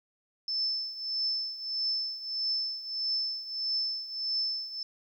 sine tone with tremolo, 5274 Hz, E8, in tune, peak -26 dBFS, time 0.48-4.83 s, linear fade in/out 2 ms, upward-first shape triangle, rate 1.6 Hz, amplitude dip 80%, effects 11-bit

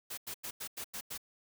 white noise bursts, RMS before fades -41 dBFS, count 7, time 0.1-1.178 s, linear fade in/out 10 ms, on 76 ms, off 91 ms, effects none

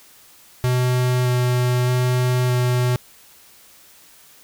square tone with vibrato, 124.9 Hz, B2, 20 cents sharp, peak -17 dBFS, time 0.64-2.96 s, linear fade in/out 0 ms, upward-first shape square, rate 0.81 Hz, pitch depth 8 cents each way, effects white hiss -49 dBFS RMS until 4.43 s

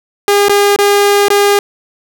sawtooth tone with dropouts, 405.7 Hz, G#4, 41 cents flat, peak -3 dBFS, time 0.28-1.59 s, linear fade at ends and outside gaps 1 ms, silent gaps 0.484-0.495 / 0.762-0.788 / 1.284-1.303 s, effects none

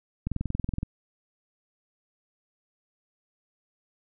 click train, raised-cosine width 5 ms, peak -16 dBFS, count 13, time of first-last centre 0.27-0.831 s, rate 21.4 Hz, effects none

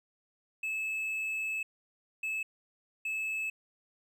triangle tone bursts at uneven times, 2603 Hz, E7, 22 cents flat, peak -30 dBFS, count 3, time 0.63-1.63 / 2.23-2.43 / 3.05-3.5 s, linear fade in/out 5 ms, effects none

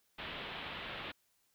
white low-pass noise, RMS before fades -44 dBFS, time 0.18-1.12 s, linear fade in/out 10 ms, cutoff 3600 Hz, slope 48 dB/octave, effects white hiss -75 dBFS RMS until 1.54 s

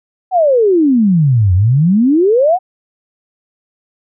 sine exponential two-way sweep, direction down then up, 772 to 87.31 to 772 Hz, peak -7 dBFS, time 0.31-2.59 s, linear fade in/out 50 ms, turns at 1.54 s, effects none

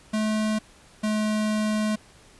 square tone pair in turn, 215.6 / 214 Hz, A3 / A3, -35 / -48 cents, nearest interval unison, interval 13 cents, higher first, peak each -23 dBFS, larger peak neither, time 0.13-0.59 / 1.03-1.96 s, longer second, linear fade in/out 10 ms, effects pink hiss -53 dBFS RMS until 2.39 s + resampled to 24000 Hz

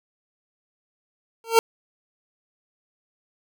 25% pulse tone with exponential growth, 455.5 Hz, A#4, 40 cents flat, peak -5 dBFS, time 1.44-1.59 s, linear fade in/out 1 ms, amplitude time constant 32 ms, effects none

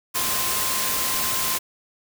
sine tone in noise, 1046.5 Hz, C6, in tune, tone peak -32 dBFS, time 0.14-1.59 s, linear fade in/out 20 ms, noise white, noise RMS -24 dBFS, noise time 0.14-1.59 s, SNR -11 dB, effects none

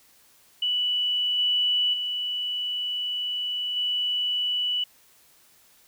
sine tone with level steps, 2960 Hz, F#7, in tune, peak -22 / -20 / -26 / -23 dBFS, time 0.62-4.84 s, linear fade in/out 5 ms, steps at 1.38 / 1.93 / 3.76 s, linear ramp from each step 10 ms, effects white hiss -58 dBFS RMS until 5.87 s

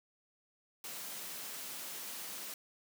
white high-pass noise, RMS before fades -44 dBFS, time 0.84-2.54 s, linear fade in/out 2 ms, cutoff 140 Hz, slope 48 dB/octave, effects none

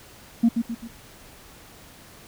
sine tone with echo, 231.7 Hz, A#3, 10 cents flat, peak -12 dBFS, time 0.43-0.49 s, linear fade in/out 10 ms, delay 130 ms, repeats 3, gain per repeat -7 dB, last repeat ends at 0.88 s, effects tanh soft clip ceiling -11 dBFS + pink hiss -48 dBFS RMS until 2.27 s

